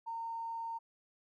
triangle tone with tanh clipping, 916 Hz, A#5, 31 cents flat, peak -37 dBFS, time 0.06-0.79 s, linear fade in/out 20 ms, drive 3 dB, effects none

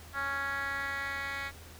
10% pulse tone with band-pass filter sweep, 277.2 Hz, C#4, in tune, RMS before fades -35 dBFS, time 0.13-1.52 s, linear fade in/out 50 ms, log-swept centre 1500 to 2300 Hz, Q 3.1, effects added 81 Hz sine -50 dBFS peak until 1.79 s + pink hiss -52 dBFS RMS until 1.79 s

